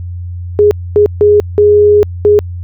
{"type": "tone bursts at uneven times", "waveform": "sine", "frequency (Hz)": 415.3, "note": "G#4", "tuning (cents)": 0, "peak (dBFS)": -3, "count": 5, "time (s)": [[0.59, 0.71], [0.96, 1.06], [1.21, 1.4], [1.58, 2.03], [2.25, 2.39]], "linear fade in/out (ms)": 0, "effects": ["added 88 Hz sine -19 dBFS peak until 2.63 s"]}